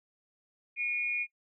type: tone pair together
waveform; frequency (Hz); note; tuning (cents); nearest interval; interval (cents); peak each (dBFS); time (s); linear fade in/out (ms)
sine; 2173 / 2439; C#7 / D#7; -35 / -35; major second; 200; -37 / -29; 0.76-1.27; 50
effects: noise-tail reverb RT60 0.1 s tail -22 dB re dry